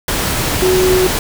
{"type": "tone in noise", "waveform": "sine", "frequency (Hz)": 370, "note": "F#4", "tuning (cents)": 0, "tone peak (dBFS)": -10, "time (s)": [0.62, 1.07], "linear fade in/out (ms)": 2, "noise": "pink", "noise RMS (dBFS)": -17, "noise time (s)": [0.08, 1.19], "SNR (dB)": 4, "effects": []}